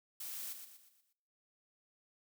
blue noise with echo, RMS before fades -44 dBFS, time 0.2-0.53 s, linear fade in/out 5 ms, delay 120 ms, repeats 5, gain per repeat -7 dB, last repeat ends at 1.13 s, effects noise-tail reverb RT60 0.9 s tail -24 dB re dry

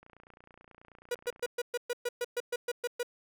click train, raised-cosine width 0.5 ms, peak -39 dBFS, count 43, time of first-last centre 0.03-1.463 s, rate 29.3 Hz
45% pulse tone bursts, 484.7 Hz, B4, 32 cents flat, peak -30 dBFS, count 13, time 1.11-3.031 s, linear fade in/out 5 ms, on 37 ms, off 120 ms
effects none

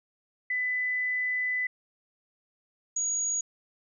sine tone pair in turn, 2000 / 6727 Hz, B6 / G#8, +21 / +21 cents, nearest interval octave + major sixth, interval 2100 cents, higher second, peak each -26 dBFS, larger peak neither, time 0.5-1.67 / 2.96-3.41 s, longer first, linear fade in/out 5 ms, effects none

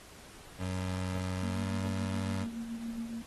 25% pulse tone with pitch glide, 92.5 to 95.05 Hz, F#2 to F#2, 0 to +47 cents, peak -29 dBFS, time 0.58-2.47 s, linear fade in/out 50 ms, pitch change +47 cents, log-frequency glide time 1.52-1.6 s
sine tone with tremolo, 230.2 Hz, A#3, 22 cents flat, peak -34 dBFS, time 1.43-3.22 s, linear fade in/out 0 ms, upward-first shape sine, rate 7.1 Hz, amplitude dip 50%
effects pink hiss -53 dBFS RMS until 3.26 s + AAC 32 kbps

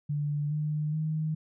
sine tone with pitch steps, 146.83 / 151.39 / 156.1 Hz, D3 / D#3 / D#3, 0 / -47 / +6 cents, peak -27 dBFS, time 0.09-1.35 s, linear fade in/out 10 ms, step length 420 ms, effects none

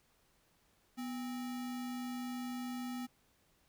sine tone with sample-and-hold, 246.9 Hz, B3, in tune, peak -38 dBFS, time 0.97-3.07 s, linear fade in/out 20 ms, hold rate 1050 Hz, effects pink hiss -72 dBFS RMS until 3.68 s

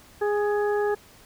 harmonic tone with a mistuned harmonic, 413.7 Hz, G#4, 7 cents flat, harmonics 1 / 2 / 3 / 4, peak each -22 / -30 / -37 / -34 dBFS, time 0.21-0.95 s, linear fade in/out 10 ms, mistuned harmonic 4, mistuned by +22 cents, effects pink hiss -52 dBFS RMS until 1.25 s

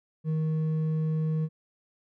sine tone with hard clipping, 157.3 Hz, D#3, 19 cents sharp, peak -26 dBFS, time 0.24-1.49 s, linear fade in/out 50 ms, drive 4 dB, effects none

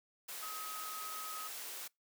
sine tone in noise, 1267 Hz, D#6, 31 cents sharp, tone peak -44 dBFS, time 0.42-1.48 s, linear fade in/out 10 ms, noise white, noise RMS -45 dBFS, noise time 0.28-1.88 s, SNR -2 dB, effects noise-tail reverb RT60 0.2 s tail -26 dB re dry + high-pass 400 Hz 12 dB/octave

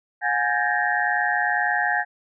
sine tone cluster, 720 / 828 / 1582 / 1704 / 1854 Hz, F#5 / G#5 / G6 / G#6 / A#6, -47 / -5 / +15 / +44 / -10 cents, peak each -26 dBFS, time 0.21-2.05 s, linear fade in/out 50 ms, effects none

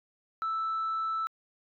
sine tone, 1318.5 Hz, E6, in tune, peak -27 dBFS, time 0.42-1.27 s, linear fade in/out 0 ms, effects tanh soft clip ceiling -26 dBFS

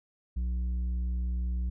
sine tone with tanh clipping, 61 Hz, B1, 21 cents flat, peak -29 dBFS, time 0.36-1.7 s, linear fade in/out 10 ms, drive 6 dB, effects none

